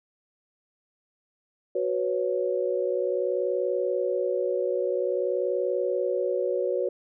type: chord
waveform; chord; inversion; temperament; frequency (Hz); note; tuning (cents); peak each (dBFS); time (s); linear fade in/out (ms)
sine; F# suspended fourth; none; equal; 370 / 493.9 / 554.4; F#4 / B4 / C#5; 0 / 0 / 0; -28; 1.75-6.89; 5
effects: none